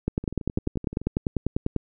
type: two click trains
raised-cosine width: 3 ms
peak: -10 / -21 dBFS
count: 18 / 10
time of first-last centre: 0.08-1.763 / 0.24-1.016 s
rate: 10.1 / 11.6 Hz
effects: none